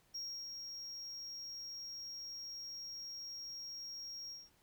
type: tone with ADSR envelope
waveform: triangle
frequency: 5588 Hz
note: F8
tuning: in tune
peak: -39 dBFS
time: 0.14-4.5 s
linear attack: 13 ms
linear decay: 320 ms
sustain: -4 dB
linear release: 200 ms
effects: pink hiss -71 dBFS RMS until 4.62 s